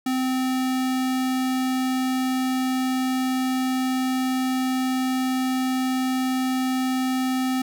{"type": "tone", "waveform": "square", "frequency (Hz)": 258.5, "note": "C4", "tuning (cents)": -21, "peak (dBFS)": -22, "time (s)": [0.06, 7.62], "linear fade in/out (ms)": 5, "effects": []}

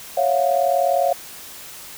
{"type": "tone cluster", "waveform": "sine", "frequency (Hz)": [552, 679, 719], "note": ["C#5", "F5", "F#5"], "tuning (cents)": [-7, -49, -50], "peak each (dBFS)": -20, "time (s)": [0.17, 1.13], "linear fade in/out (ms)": 5, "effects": ["white hiss -38 dBFS RMS until 1.97 s"]}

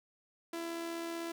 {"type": "tone with amplitude modulation", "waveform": "sawtooth", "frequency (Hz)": 335.3, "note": "E4", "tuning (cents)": 30, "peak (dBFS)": -32, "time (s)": [0.53, 1.32], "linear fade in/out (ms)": 5, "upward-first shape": "sine", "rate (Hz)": 75.9, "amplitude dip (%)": 35, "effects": []}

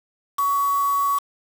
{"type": "tone with quantisation", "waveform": "sine", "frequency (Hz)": 1124, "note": "C#6", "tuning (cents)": 24, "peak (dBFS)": -18, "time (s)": [0.38, 1.19], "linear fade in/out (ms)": 10, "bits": 5, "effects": []}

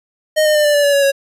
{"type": "tone with pitch steps", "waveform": "square", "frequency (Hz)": [619, 609.1, 599.3, 589.7, 580.2, 570.9, 561.8, 552.7], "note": ["D#5", "D#5", "D5", "D5", "D5", "D5", "C#5", "C#5"], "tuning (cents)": [-9, -37, 35, 7, -21, -49, 23, -5], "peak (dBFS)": -11, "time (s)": [0.36, 1.12], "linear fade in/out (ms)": 20, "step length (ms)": 95, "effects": ["resampled to 32000 Hz"]}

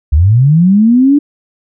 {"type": "linear sweep", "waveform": "sine", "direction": "up", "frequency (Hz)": [66.5, 295.5], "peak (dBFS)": -4, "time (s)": [0.12, 1.19], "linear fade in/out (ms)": 10, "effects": []}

